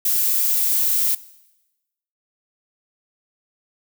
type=noise; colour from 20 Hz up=violet; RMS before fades=-19 dBFS; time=0.05-1.15 s; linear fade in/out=5 ms; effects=noise-tail reverb RT60 1.0 s tail -19 dB re dry